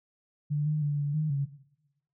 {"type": "tone with pitch steps", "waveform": "sine", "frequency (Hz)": [147.3, 152.4, 145.6, 144.4, 154.4, 140.1], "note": ["D3", "D#3", "D3", "D3", "D#3", "C#3"], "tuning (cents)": [6, -36, -15, -29, -13, 19], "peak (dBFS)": -25, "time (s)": [0.5, 1.46], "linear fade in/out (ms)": 20, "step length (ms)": 160, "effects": ["noise-tail reverb RT60 0.9 s tail -17 dB re dry"]}